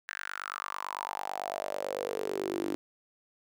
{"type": "tone with high-pass filter sweep", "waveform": "sawtooth", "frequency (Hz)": 49, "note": "G1", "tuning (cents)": 0, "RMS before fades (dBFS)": -36, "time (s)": [0.08, 2.75], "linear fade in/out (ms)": 0, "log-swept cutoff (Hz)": [1700, 310], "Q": 6.2, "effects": []}